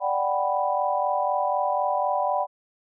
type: chord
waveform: sine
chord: G major seventh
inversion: second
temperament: equal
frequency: 587.3 / 740 / 784 / 987.8 Hz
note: D5 / F#5 / G5 / B5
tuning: 0 / 0 / 0 / 0 cents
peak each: -27 dBFS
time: 0-2.47 s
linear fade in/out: 50 ms
effects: none